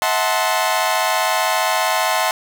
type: chord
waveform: sawtooth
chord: F# half-diminished seventh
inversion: third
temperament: equal with one note detuned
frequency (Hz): 644.9 / 740 / 880 / 1046.5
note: E5 / F#5 / A5 / C6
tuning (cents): -38 / 0 / 0 / 0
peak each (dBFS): -18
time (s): 0.02-2.31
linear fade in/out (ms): 0
effects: none